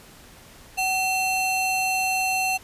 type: ring-modulated tone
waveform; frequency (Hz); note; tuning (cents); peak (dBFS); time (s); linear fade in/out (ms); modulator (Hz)
square; 1727; A6; -33; -19; 0.77-2.58; 20; 973
effects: pink hiss -48 dBFS RMS until 2.63 s + resampled to 32000 Hz